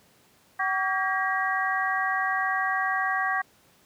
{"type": "harmonic tone with a mistuned harmonic", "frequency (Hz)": 380.3, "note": "F#4", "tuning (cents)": 48, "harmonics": [2, 3, 4, 5], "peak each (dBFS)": [-29, -29, -29, -29], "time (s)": [0.59, 3.42], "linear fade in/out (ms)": 10, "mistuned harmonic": 4, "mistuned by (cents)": 100, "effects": ["pink hiss -60 dBFS RMS until 3.85 s", "high-pass 100 Hz 12 dB/octave"]}